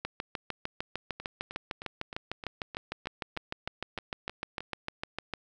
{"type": "two click trains", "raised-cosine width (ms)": 0.3, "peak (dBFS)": [-24, -17], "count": [12, 36], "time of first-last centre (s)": [[1.2, 4.606], [0.05, 5.337]], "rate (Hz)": [3.23, 6.62], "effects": []}